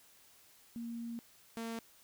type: tone pair in turn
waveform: sine / sawtooth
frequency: 233.1 / 228.2 Hz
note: A#3 / A#3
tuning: 0 / -37 cents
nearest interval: unison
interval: 37 cents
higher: first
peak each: -39 / -35 dBFS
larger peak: second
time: 0.76-1.19 / 1.57-1.79 s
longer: first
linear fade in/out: 0 ms
effects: white hiss -63 dBFS RMS until 2.03 s